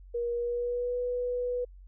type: tone with pitch glide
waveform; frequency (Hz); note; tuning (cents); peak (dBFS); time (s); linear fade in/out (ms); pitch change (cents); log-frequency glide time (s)
sine; 475.6 to 492.4; A#4 to B4; +35 to -5; -28; 0.14-1.65; 10; +60; 0.34-0.97
effects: added 46 Hz sine -47 dBFS peak until 1.87 s